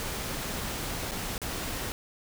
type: noise with dropouts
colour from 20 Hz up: pink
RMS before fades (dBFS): -34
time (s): 0-1.92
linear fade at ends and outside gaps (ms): 0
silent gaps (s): 1.111-1.118 / 1.379-1.417
effects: none